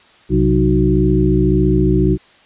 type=harmonic tone with a mistuned harmonic; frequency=61.74 Hz; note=B1; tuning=in tune; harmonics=1 / 2 / 3 / 5 / 6; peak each=-17 / -17 / -17 / -17 / -17 dBFS; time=0.29-2.18 s; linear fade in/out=50 ms; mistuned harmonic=2; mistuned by=+100 cents; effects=white hiss -48 dBFS RMS until 2.45 s + resampled to 8000 Hz